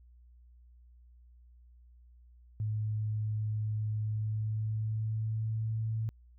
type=tone with pitch glide; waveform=sine; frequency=107.5 to 111.1 Hz; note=A2 to A2; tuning=-40 to +17 cents; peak=-30 dBFS; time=2.6-6.09 s; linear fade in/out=0 ms; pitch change=+57 cents; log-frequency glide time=4.01-5.8 s; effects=added 60 Hz sine -55 dBFS peak until 6.38 s